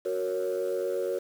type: chord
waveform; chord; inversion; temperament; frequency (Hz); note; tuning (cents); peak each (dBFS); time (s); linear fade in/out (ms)
sine; F# major; none; equal; 370 / 466.2 / 554.4; F#4 / A#4 / C#5; 0 / 0 / 0; -30; 0.05-1.19; 10
effects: tanh soft clip ceiling -22 dBFS + 8-bit